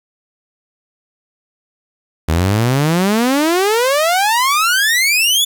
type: exponential sweep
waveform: sawtooth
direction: up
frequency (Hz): 76.3 to 3520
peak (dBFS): -8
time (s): 2.28-5.45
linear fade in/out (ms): 10
effects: 7-bit